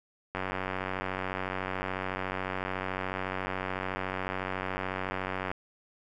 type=click train; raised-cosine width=0.5 ms; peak=-17 dBFS; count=486; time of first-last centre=0.35-5.515 s; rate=93.9 Hz; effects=none